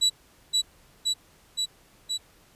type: tone with echo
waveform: 35% pulse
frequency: 3928 Hz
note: B7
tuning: 10 cents flat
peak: -16 dBFS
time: 0.01-0.1 s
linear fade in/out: 20 ms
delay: 520 ms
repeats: 4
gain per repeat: -2 dB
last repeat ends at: 2.18 s
effects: pink hiss -58 dBFS RMS until 2.55 s + resampled to 32000 Hz